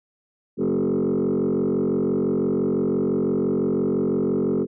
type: tone with frequency modulation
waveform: sine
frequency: 312.3 Hz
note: D#4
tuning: 7 cents sharp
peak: -17 dBFS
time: 0.57-4.67 s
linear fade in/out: 50 ms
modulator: 45.9 Hz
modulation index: 2.9
effects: tanh soft clip ceiling -17 dBFS